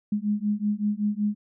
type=beating tone pair; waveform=sine; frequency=205.6 / 210.9 Hz; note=G#3 / G#3; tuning=-17 / +27 cents; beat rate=5.3 Hz; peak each=-26 dBFS; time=0.12-1.35 s; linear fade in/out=5 ms; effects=none